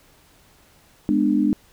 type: chord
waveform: sine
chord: G# diminished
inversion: none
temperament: just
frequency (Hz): 207.7 / 249.2 / 299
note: G#3 / B3 / D4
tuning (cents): 0 / +16 / +31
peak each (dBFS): -21 / -22 / -19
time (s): 1.09-1.53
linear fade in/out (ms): 0
effects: pink hiss -55 dBFS RMS until 1.72 s